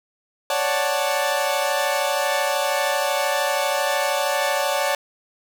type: chord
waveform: sawtooth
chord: D major seventh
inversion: third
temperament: equal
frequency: 554.4 / 587.3 / 740 / 880 Hz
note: C#5 / D5 / F#5 / A5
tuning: 0 / 0 / 0 / 0 cents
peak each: -21 / -21 / -23 / -22 dBFS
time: 0.5-4.95 s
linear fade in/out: 2 ms
effects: none